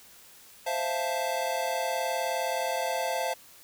square chord, F major seventh, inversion second, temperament equal, 523.3 / 659.3 / 698.5 / 880 Hz, C5 / E5 / F5 / A5, 0 / 0 / 0 / 0 cents, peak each -34 dBFS, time 0.66-3.34 s, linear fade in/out 10 ms, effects white hiss -53 dBFS RMS until 3.63 s

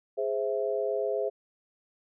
sine chord, Ab augmented, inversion none, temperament equal, 415.3 / 523.3 / 659.3 Hz, Ab4 / C5 / E5, 0 / 0 / 0 cents, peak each -30 / -31 / -32 dBFS, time 0.17-1.3 s, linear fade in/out 20 ms, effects none

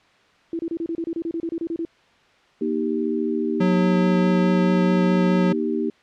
sine tone bursts, 332.3 Hz, E4, 14 cents sharp, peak -23 dBFS, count 15, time 0.53-1.851 s, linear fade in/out 2 ms, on 61 ms, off 29 ms
sine chord, Eb major, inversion second, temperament equal with one note detuned, 236.9 / 311.1 / 392 Hz, Bb3 / Eb4 / G4, +28 / 0 / 0 cents, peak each -25 dBFS, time 2.61-5.9 s, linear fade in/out 5 ms
square tone with vibrato, 181.9 Hz, F#3, 29 cents flat, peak -18 dBFS, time 3.6-5.53 s, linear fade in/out 10 ms, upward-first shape triangle, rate 4.7 Hz, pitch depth 9 cents each way
effects white hiss -56 dBFS RMS until 6.02 s + low-pass 3000 Hz 12 dB/octave

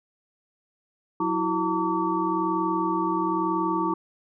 sine tone cluster, 183.7 / 328.2 / 369.2 / 906 / 1145 Hz, F#3 / E4 / F#4 / A#5 / D6, -12 / -8 / -4 / -50 / -44 cents, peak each -33 / -26 / -33 / -28 / -28 dBFS, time 1.2-3.94 s, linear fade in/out 5 ms, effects none

